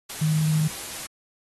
sine tone in noise, 155.56 Hz, D#3, in tune, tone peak -19 dBFS, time 0.21-0.68 s, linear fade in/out 10 ms, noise white, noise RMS -35 dBFS, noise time 0.09-1.07 s, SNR +13 dB, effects AAC 32 kbps

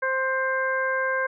harmonic tone, 525 Hz, C5, 6 cents sharp, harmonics 1 / 2 / 3 / 4, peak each -27 / -29 / -25 / -36 dBFS, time 0.02-1.27 s, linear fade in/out 10 ms, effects none

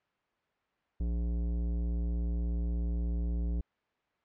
sine tone with tanh clipping, 58.27 Hz, A#1, in tune, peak -31 dBFS, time 1-3.61 s, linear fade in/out 5 ms, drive 14 dB, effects white hiss -75 dBFS RMS until 4.24 s + low-pass 2000 Hz 12 dB/octave

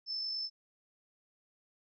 sine tone with amplitude modulation, 5274 Hz, E8, in tune, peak -33 dBFS, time 0.06-0.5 s, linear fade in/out 50 ms, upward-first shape sine, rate 49.5 Hz, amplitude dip 30%, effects none

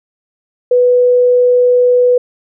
sine tone, 493.9 Hz, B4, in tune, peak -6 dBFS, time 0.71-2.18 s, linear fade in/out 5 ms, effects none

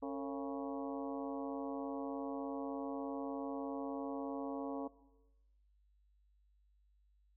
harmonic tone with a mistuned harmonic, 138.2 Hz, C#3, 5 cents flat, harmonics 2 / 3 / 4 / 5 / 6 / 7 / 8, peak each -41 / -45 / -47 / -49 / -51 / -52 / -53 dBFS, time 0.02-4.88 s, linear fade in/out 10 ms, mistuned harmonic 3, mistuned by +140 cents, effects noise-tail reverb RT60 1.0 s tail -18 dB re dry + added 50 Hz sine -68 dBFS peak until 7.36 s

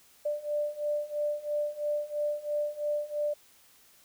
sine beating tone pair, 590 / 593 Hz, D5 / D5, +8 / +17 cents, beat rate 3 Hz, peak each -33 / -31 dBFS, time 0.25-3.34 s, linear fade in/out 10 ms, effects white hiss -60 dBFS RMS until 4.04 s

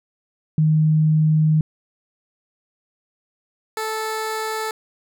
sine / 15% pulse tone pair in turn, 155.56 / 438.1 Hz, D#3 / A4, 0 / -7 cents, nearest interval octave + tritone, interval 1793 cents, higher second, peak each -13 / -17 dBFS, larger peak first, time 0.58-1.61 / 3.77-4.71 s, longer first, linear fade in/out 2 ms, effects none

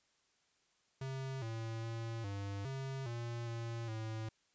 square tone with pitch steps, 133.4 / 113.2 / 114.4 / 99.8 / 134.3 / 117.8 / 116 / 110.4 Hz, C3 / A2 / A#2 / G2 / C3 / A#2 / A#2 / A2, +34 / +50 / -32 / +32 / +46 / +19 / -8 / +6 cents, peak -40 dBFS, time 1.01-4.29 s, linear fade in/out 5 ms, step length 410 ms, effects white hiss -75 dBFS RMS until 4.54 s + resampled to 16000 Hz

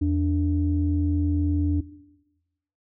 sine tone pair together, 83.6 / 292.3 Hz, E2 / D4, +25 / -8 cents, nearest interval octave + minor seventh, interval 2167 cents, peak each -22 dBFS, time 0.01-1.81 s, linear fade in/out 10 ms, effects noise-tail reverb RT60 1.0 s tail -17 dB re dry + tanh soft clip ceiling -12 dBFS

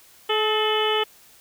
harmonic tone with a mistuned harmonic, 430 Hz, A4, 40 cents flat, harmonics 1 / 2 / 3 / 4 / 5 / 6 / 7 / 8, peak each -23 / -27 / -28 / -33 / -33 / -34 / -25 / -33 dBFS, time 0.29-1.04 s, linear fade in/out 10 ms, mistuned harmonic 4, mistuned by +53 cents, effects white hiss -52 dBFS RMS until 1.4 s

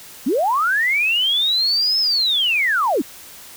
sine linear two-way sweep, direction up then down, 212 to 5274 to 212 Hz, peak -15 dBFS, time 0.26-3.02 s, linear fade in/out 10 ms, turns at 1.99 s, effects white hiss -40 dBFS RMS until 3.56 s

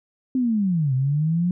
sine linear two-way sweep, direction down then up, 263.6 to 127.1 to 181 Hz, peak -18 dBFS, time 0.35-1.51 s, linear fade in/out 2 ms, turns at 0.94 s, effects none

